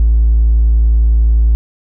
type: tone with hard clipping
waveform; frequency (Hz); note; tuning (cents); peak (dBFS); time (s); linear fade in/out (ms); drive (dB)
sine; 55.6; A1; +19; -7; 0-1.55; 0; 1
effects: none